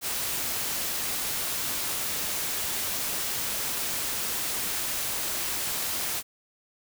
white noise, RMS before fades -30 dBFS, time 0.01-6.23 s, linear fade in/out 50 ms, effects none

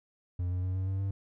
triangle tone with pitch steps, 89.1 / 90.76 / 92.46 / 94.18 / 95.94 / 97.73 Hz, F2 / F#2 / F#2 / F#2 / G2 / G2, +35 / -33 / -1 / +31 / -37 / -5 cents, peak -27 dBFS, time 0.39-1.11 s, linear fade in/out 5 ms, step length 120 ms, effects none

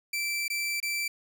sawtooth tone with dropouts, 2335 Hz, D7, 11 cents flat, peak -25 dBFS, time 0.13-1.08 s, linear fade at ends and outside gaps 5 ms, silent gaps 0.481-0.5 / 0.802-0.827 s, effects none

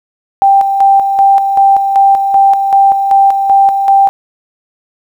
sine tone with tremolo, 787 Hz, G5, 7 cents sharp, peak -3 dBFS, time 0.42-4.09 s, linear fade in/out 0 ms, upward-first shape square, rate 2.6 Hz, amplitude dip 50%, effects 7-bit

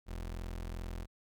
30% pulse tone, 42.54 Hz, F1, 45 cents flat, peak -36 dBFS, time 0.06-1.07 s, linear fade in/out 50 ms, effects none

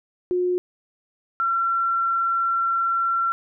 sine tone pair in turn, 360 / 1359.2 Hz, F#4 / F6, -47 / -47 cents, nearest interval octave + major seventh, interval 2300 cents, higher second, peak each -19 dBFS, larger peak neither, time 0.31-0.58 / 1.4-3.32 s, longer second, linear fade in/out 0 ms, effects none

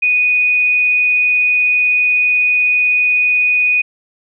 sine tone, 2479 Hz, D#7, 7 cents flat, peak -10 dBFS, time 0.02-3.82 s, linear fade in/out 10 ms, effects none

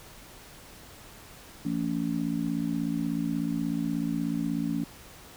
harmonic tone, 56.5 Hz, A1, 47 cents sharp, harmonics 3 / 4 / 5, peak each -32 / -31 / -30 dBFS, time 1.65-4.84 s, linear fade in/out 5 ms, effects pink hiss -49 dBFS RMS until 5.36 s

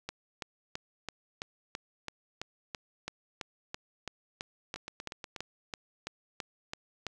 two click trains, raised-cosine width 0.2 ms, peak -19 / -23 dBFS, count 22 / 6, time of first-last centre 0.09-7.067 / 4.76-5.362 s, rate 3.01 / 8.3 Hz, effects none

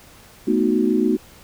sine chord, B dominant seventh, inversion third, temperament equal, 220 / 246.9 / 311.1 / 370 Hz, A3 / B3 / D#4 / F#4, 0 / 0 / 0 / 0 cents, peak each -21 dBFS, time 0.47-1.17 s, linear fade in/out 10 ms, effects pink hiss -47 dBFS RMS until 1.43 s

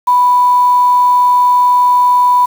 sine tone with quantisation, 987.8 Hz, B5, in tune, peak -6 dBFS, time 0.07-2.46 s, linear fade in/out 10 ms, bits 5, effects none

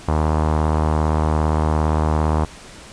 sawtooth tone with low-pass filter, 77.5 Hz, D#2, 6 cents flat, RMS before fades -18 dBFS, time 0.08-2.45 s, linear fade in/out 5 ms, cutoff 1000 Hz, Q 2.5, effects pink hiss -40 dBFS RMS until 2.92 s + resampled to 22050 Hz

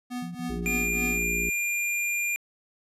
square tone with tremolo, 246.9 Hz, B3, in tune, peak -30 dBFS, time 0.1-1.24 s, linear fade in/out 20 ms, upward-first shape triangle, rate 3.4 Hz, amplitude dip 95%
sine tone bursts, 174.61 Hz, F3, in tune, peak -34 dBFS, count 3, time 0.22-0.69 s, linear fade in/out 5 ms, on 130 ms, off 40 ms
harmonic tone, 58.2 Hz, A#1, 2 cents flat, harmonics 1 / 3 / 4 / 5 / 6 / 7, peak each -34 / -36 / -41 / -42 / -40 / -37 dBFS, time 0.49-1.5 s, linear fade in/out 10 ms
square tone, 2400 Hz, D7, 37 cents sharp, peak -26 dBFS, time 0.66-2.36 s, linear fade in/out 0 ms
effects resampled to 32000 Hz

